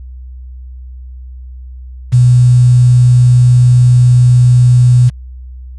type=tone with quantisation; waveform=sine; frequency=123.47 Hz; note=B2; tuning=in tune; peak=-3 dBFS; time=2.12-5.1 s; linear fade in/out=20 ms; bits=5; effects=added 63 Hz sine -26 dBFS peak until 5.78 s + resampled to 24000 Hz

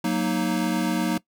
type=chord; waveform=square; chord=D# minor; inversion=first; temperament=equal; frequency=185 / 233.1 / 311.1 Hz; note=F#3 / A#3 / D#4; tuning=0 / 0 / 0 cents; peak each=-27 dBFS; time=0.04-1.18 s; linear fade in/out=5 ms; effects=noise-tail reverb RT60 0.1 s tail -20 dB re dry

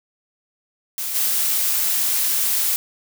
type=noise with level steps; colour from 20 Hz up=blue; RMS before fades=-26 / -20 dBFS; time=0.98-2.76 s; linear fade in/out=0 ms; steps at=1.14 s; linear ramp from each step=20 ms; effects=none

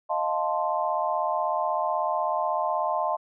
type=chord; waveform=sine; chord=F dominant seventh; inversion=third; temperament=equal; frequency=622.3 / 698.5 / 880 / 1046.5 Hz; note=Eb5 / F5 / A5 / C6; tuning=0 / 0 / 0 / 0 cents; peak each=-29 dBFS; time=0.09-3.17 s; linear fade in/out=20 ms; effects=none

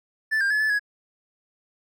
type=tone with pitch steps; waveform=triangle; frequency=1755 / 1600 / 1711 / 1737 / 1671 Hz; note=A6 / G6 / A6 / A6 / G#6; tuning=-5 / +35 / -49 / -23 / +10 cents; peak=-18 dBFS; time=0.31-0.795 s; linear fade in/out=20 ms; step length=97 ms; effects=none

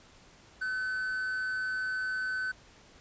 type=tone with amplitude modulation; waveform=triangle; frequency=1515 Hz; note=F#6; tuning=40 cents sharp; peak=-27 dBFS; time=0.61-2.52 s; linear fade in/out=10 ms; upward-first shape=sine; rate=215 Hz; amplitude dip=35%; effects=pink hiss -57 dBFS RMS until 3 s + resampled to 16000 Hz

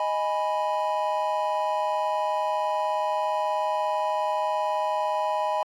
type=chord; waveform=triangle; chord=G# minor; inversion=second; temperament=equal; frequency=622.3 / 830.6 / 987.8 Hz; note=D#5 / G#5 / B5; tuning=0 / 0 / 0 cents; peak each=-26 dBFS; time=0-5.63 s; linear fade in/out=2 ms; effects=AAC 48 kbps

